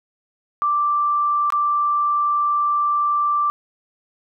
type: tone with dropouts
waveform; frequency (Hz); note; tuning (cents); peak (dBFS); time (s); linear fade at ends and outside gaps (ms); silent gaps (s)
sine; 1174.7; D6; 0; -16; 0.62-3.5; 0; 1.503-1.523
effects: none